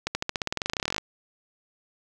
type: accelerating click train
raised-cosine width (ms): 0.2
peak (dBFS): -9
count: 23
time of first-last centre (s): 0.07-0.981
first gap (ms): 80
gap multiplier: 0.93
effects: none